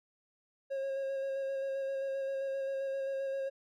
triangle tone with vibrato, 542 Hz, C#5, 39 cents flat, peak -31 dBFS, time 0.7-3.5 s, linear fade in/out 20 ms, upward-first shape square, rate 7.6 Hz, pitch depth 14 cents each way, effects none

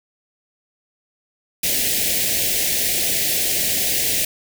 white band-stop noise, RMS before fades -20 dBFS, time 1.63-4.25 s, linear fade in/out 5 ms, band 720 to 1800 Hz, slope 48 dB/octave, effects none

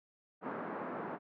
pink band-pass noise, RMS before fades -41 dBFS, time 0.41-1.19 s, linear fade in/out 50 ms, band 200 to 1500 Hz, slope 24 dB/octave, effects none

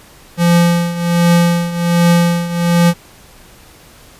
square tone with tremolo, 172 Hz, F3, 26 cents flat, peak -7 dBFS, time 0.37-2.94 s, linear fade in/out 50 ms, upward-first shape triangle, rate 1.3 Hz, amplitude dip 80%, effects pink hiss -42 dBFS RMS until 4.19 s + resampled to 32000 Hz

